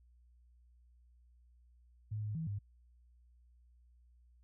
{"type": "tone with pitch steps", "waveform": "sine", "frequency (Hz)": [106.8, 105.6, 161.1, 101.4], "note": ["G#2", "G#2", "E3", "G#2"], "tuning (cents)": [49, 29, -39, -41], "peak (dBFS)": -36, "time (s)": [2.11, 2.59], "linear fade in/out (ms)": 10, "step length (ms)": 120, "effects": ["added 60 Hz sine -62 dBFS peak until 4.43 s"]}